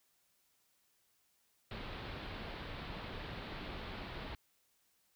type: low-pass noise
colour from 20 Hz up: pink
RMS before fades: -45 dBFS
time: 1.71-4.35 s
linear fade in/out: 2 ms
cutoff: 4300 Hz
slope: 48 dB/octave
effects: white hiss -75 dBFS RMS until 5.15 s